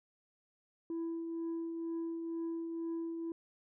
sine tone with tremolo, 331.7 Hz, E4, 11 cents sharp, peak -32 dBFS, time 0.9-3.32 s, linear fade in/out 2 ms, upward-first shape triangle, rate 2.1 Hz, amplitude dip 45%, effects tanh soft clip ceiling -34 dBFS

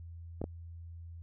clicks, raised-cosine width 2 ms, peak -22 dBFS, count 2, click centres 0.416 / 0.441 s, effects added 84 Hz sine -44 dBFS peak until 1.22 s

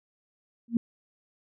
sine tone with exponential growth, 233.1 Hz, A#3, in tune, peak -16 dBFS, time 0.68-0.77 s, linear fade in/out 2 ms, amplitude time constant 19 ms, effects none

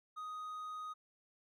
triangle tone, 1248 Hz, D#6, 5 cents sharp, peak -40 dBFS, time 0.16-0.94 s, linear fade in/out 20 ms, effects none

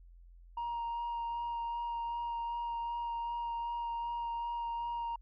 sine tone with vibrato, 939 Hz, A#5, 12 cents sharp, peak -32 dBFS, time 0.57-5.16 s, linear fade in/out 5 ms, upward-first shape sine, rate 2.6 Hz, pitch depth 11 cents each way, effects tanh soft clip ceiling -33 dBFS + added 43 Hz sine -53 dBFS peak until 5.21 s

